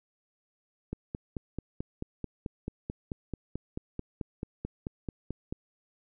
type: click train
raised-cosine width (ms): 3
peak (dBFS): -21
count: 22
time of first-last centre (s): 0.93-5.525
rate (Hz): 4.57
effects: none